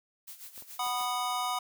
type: noise with tremolo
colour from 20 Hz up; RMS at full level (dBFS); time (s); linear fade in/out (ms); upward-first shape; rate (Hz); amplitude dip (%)
blue; -44; 0.27-1.12; 10; sine; 7.1; 75
type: clicks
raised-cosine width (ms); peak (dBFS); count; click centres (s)
1; -39; 4; 0.578 / 0.623 / 0.866 / 1.012
type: chord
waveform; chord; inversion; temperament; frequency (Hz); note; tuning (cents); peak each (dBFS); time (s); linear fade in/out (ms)
square; B major; second; just; 740.8 / 987.8 / 1234.7; F#5 / B5 / D#6; +2 / 0 / -14; -35; 0.79-1.59; 5
effects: none